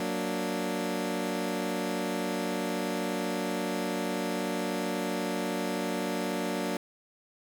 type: chord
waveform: 20% pulse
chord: Gb augmented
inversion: none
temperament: equal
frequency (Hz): 185 / 233.1 / 293.7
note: Gb3 / Bb3 / D4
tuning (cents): 0 / 0 / 0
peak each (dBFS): -29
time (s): 0-6.77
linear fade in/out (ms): 2
effects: none

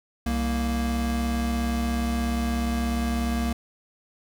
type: tone pair together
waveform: square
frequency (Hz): 65.41 / 233.1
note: C2 / A#3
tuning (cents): 0 / 0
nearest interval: octave + minor seventh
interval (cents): 2200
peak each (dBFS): -27 / -27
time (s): 0.26-3.53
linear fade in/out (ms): 5
effects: none

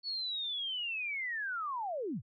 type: linear sweep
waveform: sine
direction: down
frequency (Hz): 4457 to 80.5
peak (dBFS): -34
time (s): 0.03-2.22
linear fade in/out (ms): 50
effects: none

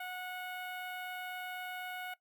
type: tone with notch filter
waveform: 15% pulse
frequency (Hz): 732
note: F#5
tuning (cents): -19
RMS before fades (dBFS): -42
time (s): 0-2.14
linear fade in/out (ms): 5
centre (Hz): 6500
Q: 0.54
effects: noise-tail reverb RT60 0.1 s tail -17 dB re dry

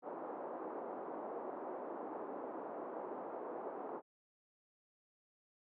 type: band-pass noise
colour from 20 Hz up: pink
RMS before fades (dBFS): -45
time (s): 0.02-4.02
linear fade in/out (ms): 50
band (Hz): 310 to 1000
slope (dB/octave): 24
effects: none

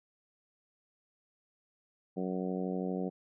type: harmonic tone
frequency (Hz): 92.5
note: F#2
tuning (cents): 0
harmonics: 2 / 3 / 4 / 5 / 6 / 7 / 8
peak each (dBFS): -35 / -39 / -40 / -40 / -44 / -47 / -46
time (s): 2.16-3.1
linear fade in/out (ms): 20
effects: none

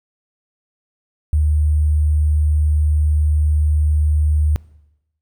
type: tone with sample-and-hold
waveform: sine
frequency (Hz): 75.6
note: D#2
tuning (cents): -49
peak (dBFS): -12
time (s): 1.33-4.56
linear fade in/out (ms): 0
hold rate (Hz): 8820
effects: noise-tail reverb RT60 0.9 s tail -22 dB re dry

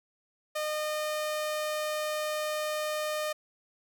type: tone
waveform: sawtooth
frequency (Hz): 610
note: D#5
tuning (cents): -34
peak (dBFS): -26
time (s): 0.55-3.33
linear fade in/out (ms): 10
effects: none

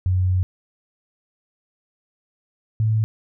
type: tone pair in turn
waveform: sine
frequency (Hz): 92 / 109.7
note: F#2 / A2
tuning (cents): -9 / -5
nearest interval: minor third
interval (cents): 304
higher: second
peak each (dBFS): -16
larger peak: neither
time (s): 0.06-0.43 / 2.8-3.04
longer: first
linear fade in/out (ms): 0
effects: none

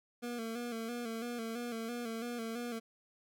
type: tone with vibrato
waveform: 25% pulse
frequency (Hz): 233.1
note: A#3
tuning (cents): 0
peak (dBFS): -34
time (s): 0.22-2.8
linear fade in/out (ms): 20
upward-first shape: square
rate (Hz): 3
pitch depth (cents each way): 53
effects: none

